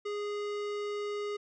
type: tone with hard clipping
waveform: sine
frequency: 413.3 Hz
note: G#4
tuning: 8 cents flat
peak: -35 dBFS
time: 0.05-1.37 s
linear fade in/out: 10 ms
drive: 18 dB
effects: resampled to 24000 Hz